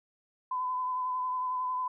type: tone with vibrato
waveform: sine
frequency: 1011 Hz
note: B5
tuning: 40 cents sharp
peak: -29 dBFS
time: 0.51-1.88 s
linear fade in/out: 5 ms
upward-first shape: sine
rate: 11 Hz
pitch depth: 20 cents each way
effects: none